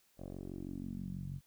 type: tone with low-pass filter sweep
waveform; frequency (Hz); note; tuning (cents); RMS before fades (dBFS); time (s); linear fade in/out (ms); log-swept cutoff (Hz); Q
10% pulse; 46.25; F#1; 0; -43; 0.17-1.41; 50; 560 to 130; 3.6
effects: white hiss -71 dBFS RMS until 1.46 s